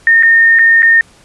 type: tone with dropouts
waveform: sine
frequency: 1829 Hz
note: A#6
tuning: 33 cents flat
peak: -4 dBFS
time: 0.07-1.01 s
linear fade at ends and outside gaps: 1 ms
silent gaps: 0.226-0.232 / 0.588-0.592 / 0.822-0.829 s
effects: pink hiss -45 dBFS RMS until 1.24 s + resampled to 24000 Hz